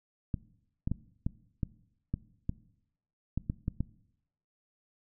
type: clicks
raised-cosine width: 5 ms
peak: -18 dBFS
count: 11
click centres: 0.342 / 0.875 / 0.916 / 1.265 / 1.632 / 2.14 / 2.494 / 3.376 / 3.499 / 3.681 / 3.806 s
effects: noise-tail reverb RT60 0.8 s tail -20 dB re dry